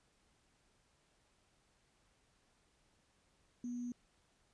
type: tone with sample-and-hold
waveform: sine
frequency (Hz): 243.1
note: B3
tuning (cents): -27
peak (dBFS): -39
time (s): 3.64-3.92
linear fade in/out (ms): 2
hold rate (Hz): 6300
effects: pink hiss -74 dBFS RMS until 4.53 s + resampled to 22050 Hz